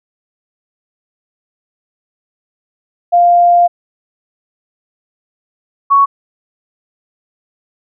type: tone pair in turn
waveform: sine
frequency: 698.5 / 1113.6 Hz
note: F5 / C#6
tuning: 0 / +8 cents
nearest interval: minor sixth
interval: 808 cents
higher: second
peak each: -5 dBFS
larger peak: neither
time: 3.12-3.68 / 5.9-6.06 s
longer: first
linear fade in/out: 20 ms
effects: none